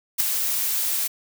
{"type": "noise with ADSR envelope", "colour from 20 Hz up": "blue", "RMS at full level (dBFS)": -17, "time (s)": [0.18, 1.08], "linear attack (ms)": 25, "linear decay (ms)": 4, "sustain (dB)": -7, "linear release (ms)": 14, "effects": []}